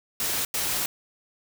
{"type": "noise bursts at uneven times", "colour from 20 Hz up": "white", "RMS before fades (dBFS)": -27, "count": 2, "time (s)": [[0.2, 0.45], [0.54, 0.86]], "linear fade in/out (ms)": 2, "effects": []}